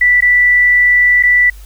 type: tone with dropouts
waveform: sine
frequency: 1969 Hz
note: B6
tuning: 6 cents flat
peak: -6 dBFS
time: 0.01-1.5 s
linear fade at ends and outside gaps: 5 ms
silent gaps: 0.207-0.222 / 1.227-1.234 s
effects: added 50 Hz sine -31 dBFS peak until 1.65 s + white hiss -45 dBFS RMS until 1.65 s